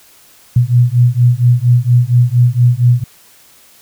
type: beating tone pair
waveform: sine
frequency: 120 / 124.3 Hz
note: B2 / B2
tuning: -49 / +12 cents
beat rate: 4.3 Hz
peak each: -10 dBFS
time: 0.56-3.04 s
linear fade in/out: 5 ms
effects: white hiss -45 dBFS RMS until 3.81 s